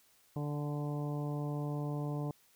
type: harmonic tone with a mistuned harmonic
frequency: 146.83 Hz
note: D3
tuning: in tune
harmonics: 1 / 2 / 3 / 4 / 5 / 6 / 7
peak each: -35 / -41 / -45 / -47 / -49 / -51 / -52 dBFS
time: 0.36-2.31 s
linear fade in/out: 2 ms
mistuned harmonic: 6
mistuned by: -15 cents
effects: white hiss -67 dBFS RMS until 2.55 s